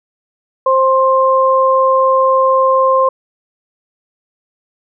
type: tone pair together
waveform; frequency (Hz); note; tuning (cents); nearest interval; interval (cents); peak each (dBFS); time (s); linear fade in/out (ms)
sine; 527 / 1054; C5 / C6; +12 / +12; octave; 1200; -11; 0.66-3.09; 5
effects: none